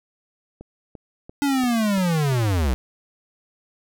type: click train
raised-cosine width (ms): 2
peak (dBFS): -25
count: 6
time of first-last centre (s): 0.61-2.322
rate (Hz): 2.92
type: linear sweep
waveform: square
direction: down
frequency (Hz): 288.6 to 58.27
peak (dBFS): -19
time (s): 1.42-2.74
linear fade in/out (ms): 0
effects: none